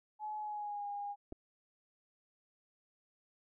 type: tone with pitch glide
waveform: sine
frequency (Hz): 851 to 814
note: G#5 to G#5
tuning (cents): +42 to -35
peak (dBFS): -38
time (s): 0.19-1.16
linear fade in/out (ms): 50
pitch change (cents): -77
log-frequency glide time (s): 0.38-0.87
type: clicks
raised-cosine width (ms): 2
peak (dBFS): -34 / -33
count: 2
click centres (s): 1.323 / 1.326
effects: none